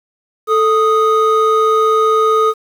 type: tone pair together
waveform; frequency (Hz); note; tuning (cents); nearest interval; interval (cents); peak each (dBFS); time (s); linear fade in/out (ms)
triangle; 440 / 1244.5; A4 / D#6; 0 / 0; octave + tritone; 1800; -10; 0.47-2.54; 50
effects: tanh soft clip ceiling 0 dBFS + 7-bit